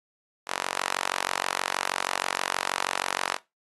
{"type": "tone with high-pass filter", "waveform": "sawtooth", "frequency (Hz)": 46.3, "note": "F#1", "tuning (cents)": 2, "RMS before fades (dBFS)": -31, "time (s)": [0.46, 3.39], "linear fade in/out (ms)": 50, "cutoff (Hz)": 890, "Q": 0.96, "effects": ["noise-tail reverb RT60 0.2 s tail -17 dB re dry", "AAC 32 kbps"]}